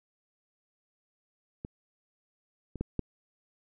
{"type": "clicks", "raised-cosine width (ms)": 3, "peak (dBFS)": [-24, -27, -18, -16], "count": 4, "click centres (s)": [1.649, 2.757, 2.81, 2.993], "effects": []}